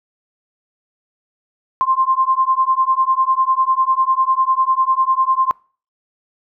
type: beating tone pair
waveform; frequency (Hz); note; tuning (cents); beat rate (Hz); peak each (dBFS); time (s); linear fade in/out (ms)
sine; 1046.5 / 1056.5; C6 / C6; 0 / +16; 10; -16; 1.81-5.51; 0
effects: noise-tail reverb RT60 0.4 s tail -25 dB re dry